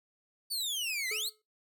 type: exponential two-way sweep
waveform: sawtooth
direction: down then up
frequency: 4631 to 1975.5 to 4631 Hz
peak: -29 dBFS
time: 0.5-1.3 s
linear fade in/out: 20 ms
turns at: 1.09 s
type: tone with exponential decay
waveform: square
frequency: 428.9 Hz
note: A4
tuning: 44 cents flat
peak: -39 dBFS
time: 1.11-1.42 s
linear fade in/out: 5 ms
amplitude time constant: 67 ms
effects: noise-tail reverb RT60 0.2 s tail -18 dB re dry